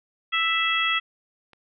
harmonic tone, 660 Hz, E5, 2 cents sharp, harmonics 2 / 3 / 4 / 5, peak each -26 / -26 / -26 / -26 dBFS, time 0.32-1 s, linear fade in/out 20 ms
click, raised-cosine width 0.3 ms, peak -34 dBFS, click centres 1.533 s
effects none

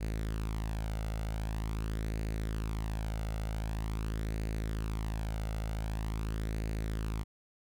sawtooth tone with flanger, 54 Hz, A1, 32 cents flat, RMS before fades -35 dBFS, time 0-7.24 s, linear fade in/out 20 ms, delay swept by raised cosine 0.45 to 1.45 ms, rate 0.45 Hz, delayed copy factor +0.5, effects none

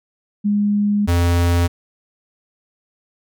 sine / square tone pair in turn, 205.7 / 86.49 Hz, G#3 / F2, -16 / -16 cents, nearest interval octave + minor third, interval 1500 cents, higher first, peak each -14 dBFS, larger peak neither, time 0.44-1.07 / 1.07-1.68 s, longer first, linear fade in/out 20 ms, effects none

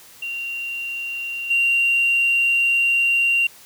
sine tone with level steps, 2764 Hz, F7, 19 cents flat, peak -25 / -14 dBFS, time 0.22-3.47 s, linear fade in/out 5 ms, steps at 1.5 s, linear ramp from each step 10 ms, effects tanh soft clip ceiling -11 dBFS + white hiss -46 dBFS RMS until 3.65 s

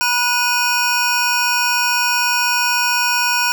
square tone cluster, 966 / 1456 / 2479 / 5560 Hz, B5 / F#6 / D#7 / F8, -39 / -28 / -7 / -9 cents, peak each -21 dBFS, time 0.01-3.52 s, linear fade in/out 0 ms, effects none

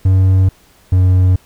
triangle tone pair in turn, 94.4 / 92.19 Hz, F#2 / F#2, +35 / -6 cents, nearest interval unison, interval 41 cents, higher first, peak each -5 dBFS, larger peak neither, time 0.05-0.49 / 0.92-1.36 s, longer neither, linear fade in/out 5 ms, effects pink hiss -49 dBFS RMS until 1.45 s

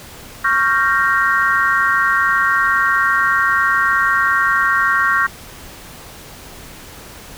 sine chord, G half-diminished seventh, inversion second, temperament equal with one note detuned, 1108.7 / 1384.9 / 1568 / 1864.7 Hz, Db6 / F6 / G6 / Bb6, 0 / -15 / 0 / 0 cents, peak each -18 dBFS, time 0.44-5.27 s, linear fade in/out 10 ms, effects pink hiss -37 dBFS RMS until 7.37 s

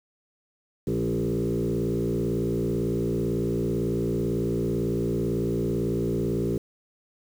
sine tone with frequency modulation, 270.3 Hz, C#4, 44 cents flat, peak -22 dBFS, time 0.87-6.58 s, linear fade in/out 5 ms, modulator 58 Hz, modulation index 3, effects tanh soft clip ceiling -19 dBFS + 8-bit

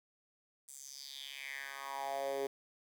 10% pulse tone with high-pass filter sweep, 137.7 Hz, C#3, 11 cents flat, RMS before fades -42 dBFS, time 0.68-2.47 s, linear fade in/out 5 ms, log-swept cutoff 8500 to 390 Hz, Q 4.3, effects 10-bit

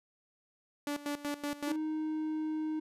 sawtooth tone with tremolo, 290 Hz, D4, 22 cents flat, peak -29 dBFS, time 0.87-1.76 s, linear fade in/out 2 ms, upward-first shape square, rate 5.3 Hz, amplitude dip 80%
triangle tone, 311.1 Hz, D#4, in tune, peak -30 dBFS, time 1.67-2.8 s, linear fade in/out 10 ms
effects resampled to 32000 Hz

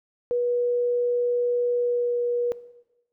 sine tone with pitch glide, 485.3 to 481.9 Hz, B4 to B4, -30 to -43 cents, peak -21 dBFS, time 0.31-2.52 s, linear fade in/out 0 ms, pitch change -13 cents, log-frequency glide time 1.72-2.21 s, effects noise-tail reverb RT60 1.0 s tail -18 dB re dry

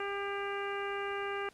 harmonic tone with a mistuned harmonic, 400 Hz, G4, 35 cents sharp, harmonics 1 / 2 / 3 / 4 / 5 / 6 / 7, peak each -37 / -42 / -41 / -42 / -46 / -46 / -47 dBFS, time 0-1.49 s, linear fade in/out 2 ms, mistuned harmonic 6, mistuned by -31 cents, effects pink hiss -62 dBFS RMS until 1.53 s + low-pass 10000 Hz 12 dB/octave

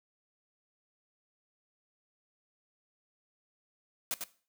white noise with echo, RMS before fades -33 dBFS, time 4.11-4.14 s, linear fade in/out 0 ms, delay 98 ms, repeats 1, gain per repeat -5 dB, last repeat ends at 4.238 s, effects noise-tail reverb RT60 0.4 s tail -17 dB re dry

